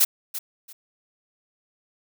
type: noise with echo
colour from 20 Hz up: blue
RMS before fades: -17 dBFS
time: 0-0.05 s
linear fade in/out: 10 ms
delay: 340 ms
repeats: 2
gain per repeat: -13 dB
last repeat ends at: 0.73 s
effects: none